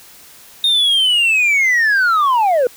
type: linear sweep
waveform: sine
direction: down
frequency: 3707 to 467.9 Hz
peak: -8 dBFS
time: 0.64-2.67 s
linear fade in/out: 2 ms
effects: tanh soft clip ceiling -10 dBFS + white hiss -42 dBFS RMS until 2.76 s